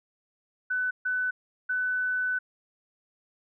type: tone bursts at uneven times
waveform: sine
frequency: 1500 Hz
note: F#6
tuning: 23 cents sharp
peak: -25 dBFS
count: 3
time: 0.7-0.91 / 1.05-1.31 / 1.69-2.39 s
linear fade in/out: 10 ms
effects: none